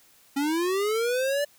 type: linear sweep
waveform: square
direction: up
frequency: 272.5 to 587.3 Hz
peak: -24 dBFS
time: 0.36-1.45 s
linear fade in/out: 10 ms
effects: white hiss -58 dBFS RMS until 1.58 s